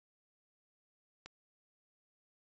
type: click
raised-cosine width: 0.2 ms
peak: -30 dBFS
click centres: 1.26 s
effects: resampled to 16000 Hz